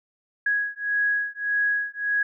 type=beating tone pair; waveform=sine; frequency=1661.2 / 1662.9 Hz; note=G#6 / G#6; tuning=0 / +2 cents; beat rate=1.7 Hz; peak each=-25 dBFS; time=0.46-2.23 s; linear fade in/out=5 ms; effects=none